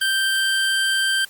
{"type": "tone", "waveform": "25% pulse", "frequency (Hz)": 1568, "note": "G6", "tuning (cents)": 0, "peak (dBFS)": -14, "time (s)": [0.01, 1.25], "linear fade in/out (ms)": 5, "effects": ["white hiss -47 dBFS RMS until 1.29 s", "Opus 24 kbps"]}